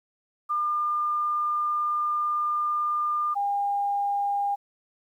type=tone pair in turn; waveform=sine; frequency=1203 / 807.1 Hz; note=D6 / G#5; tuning=+41 / -50 cents; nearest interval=perfect fifth; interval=691 cents; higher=first; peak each=-23 dBFS; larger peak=neither; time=0.49-3.35 / 3.35-4.56 s; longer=first; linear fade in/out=20 ms; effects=10-bit